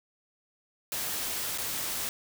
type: noise with dropouts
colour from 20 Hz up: white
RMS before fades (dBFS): -33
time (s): 0.92-2.09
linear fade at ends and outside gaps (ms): 1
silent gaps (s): 1.577-1.583
effects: none